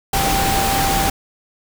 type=tone in noise; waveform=sine; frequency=784 Hz; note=G5; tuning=in tune; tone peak=-19 dBFS; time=0.13-1.1 s; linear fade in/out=5 ms; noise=pink; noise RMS=-19 dBFS; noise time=0.13-1.1 s; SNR=-3 dB; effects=none